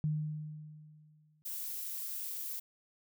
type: tone with exponential decay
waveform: sine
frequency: 152.8 Hz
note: D#3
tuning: 31 cents flat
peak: -28 dBFS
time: 0.04-1.42 s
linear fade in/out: 0 ms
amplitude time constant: 300 ms
type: noise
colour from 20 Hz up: violet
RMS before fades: -40 dBFS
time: 1.45-2.6 s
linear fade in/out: 10 ms
effects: none